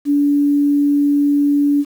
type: tone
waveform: sine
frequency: 287.6 Hz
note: D4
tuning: 36 cents flat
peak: -11 dBFS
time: 0.05-1.85 s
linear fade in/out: 50 ms
effects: 7-bit